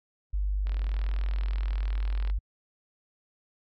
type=tone; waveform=sine; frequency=49.46 Hz; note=G1; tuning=16 cents sharp; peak=-25 dBFS; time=0.33-2.39 s; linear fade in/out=10 ms
type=click train; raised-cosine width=0.3 ms; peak=-28 dBFS; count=67; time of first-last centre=0.67-2.3 s; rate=40.5 Hz
effects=AAC 48 kbps